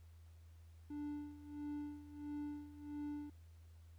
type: tone with tremolo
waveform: triangle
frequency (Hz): 293.7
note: D4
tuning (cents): 0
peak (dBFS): -39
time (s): 0.9-3.3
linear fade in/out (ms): 5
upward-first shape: sine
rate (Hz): 1.5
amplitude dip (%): 80
effects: added 82 Hz sine -57 dBFS peak until 3.98 s + pink hiss -75 dBFS RMS until 3.98 s